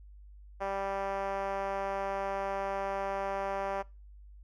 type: tone with band-pass filter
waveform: 5% pulse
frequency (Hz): 196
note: G3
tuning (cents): 0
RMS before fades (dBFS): -34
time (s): 0.6-3.83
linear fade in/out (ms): 20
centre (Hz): 650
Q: 2
effects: noise-tail reverb RT60 0.3 s tail -23 dB re dry + added 50 Hz sine -49 dBFS peak until 4.43 s